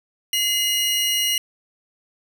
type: tone pair together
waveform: sawtooth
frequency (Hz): 2057 / 2874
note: C7 / F7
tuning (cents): -30 / +49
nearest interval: tritone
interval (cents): 579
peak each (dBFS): -25 / -16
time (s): 0.33-1.38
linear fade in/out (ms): 2
effects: none